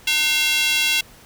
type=tone with high-pass filter; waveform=square; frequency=302.9 Hz; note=D#4; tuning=46 cents flat; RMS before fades=-19 dBFS; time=0.07-1.01 s; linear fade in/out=5 ms; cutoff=2800 Hz; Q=2.8; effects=pink hiss -47 dBFS RMS until 1.25 s